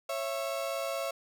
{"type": "tone pair together", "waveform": "35% pulse", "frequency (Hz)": [548.9, 665], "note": ["C#5", "E5"], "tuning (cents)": [-17, 15], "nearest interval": "minor third", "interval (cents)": 332, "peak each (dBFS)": [-33, -33], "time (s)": [0.09, 1.11], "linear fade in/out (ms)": 5, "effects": []}